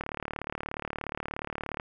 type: click train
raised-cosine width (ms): 0.5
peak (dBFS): -18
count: 67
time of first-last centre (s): 0.01-1.799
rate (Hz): 36.9
effects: none